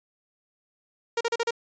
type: tone bursts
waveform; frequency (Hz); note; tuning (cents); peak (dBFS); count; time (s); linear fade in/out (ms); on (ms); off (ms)
sawtooth; 466.2; A#4; 0; -19; 5; 1.17-1.508; 5; 38; 37
effects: resampled to 16000 Hz